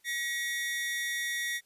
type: tone cluster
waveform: 45% pulse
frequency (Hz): 1910 / 2206 / 3564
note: A#6 / C#7 / A7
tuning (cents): +42 / -9 / +22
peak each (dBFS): -32 / -40 / -39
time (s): 0.04-1.61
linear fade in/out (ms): 50
effects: white hiss -69 dBFS RMS until 1.65 s + resampled to 32000 Hz